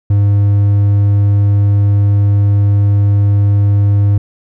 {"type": "tone", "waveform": "triangle", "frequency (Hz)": 101.4, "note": "G#2", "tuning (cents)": -41, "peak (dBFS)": -5, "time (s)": [0.1, 4.18], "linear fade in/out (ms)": 5, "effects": []}